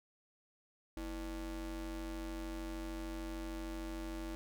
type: ring-modulated tone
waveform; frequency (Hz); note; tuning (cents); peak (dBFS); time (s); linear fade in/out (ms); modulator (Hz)
square; 139.4; C#3; +10; -38; 0.97-4.35; 0; 186
effects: none

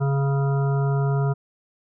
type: harmonic tone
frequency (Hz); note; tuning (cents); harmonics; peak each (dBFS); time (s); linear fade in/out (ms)
138.59; C#3; 0; 1 / 3 / 5 / 7 / 9 / 10; -19 / -29 / -33 / -36 / -38 / -39; 0-1.34; 20
effects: none

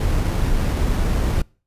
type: noise with sample-and-hold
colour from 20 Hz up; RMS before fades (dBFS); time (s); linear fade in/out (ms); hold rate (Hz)
brown; -19; 0-1.42; 5; 7350
effects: noise-tail reverb RT60 0.4 s tail -26 dB re dry + resampled to 32000 Hz

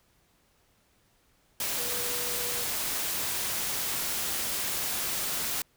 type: tone in noise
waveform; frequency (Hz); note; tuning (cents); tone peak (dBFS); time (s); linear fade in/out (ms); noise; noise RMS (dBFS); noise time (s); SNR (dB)
sine; 485.5; B4; -30; -40; 1.78-2.64; 2; white; -31; 1.6-5.62; -12
effects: pink hiss -67 dBFS RMS until 5.76 s

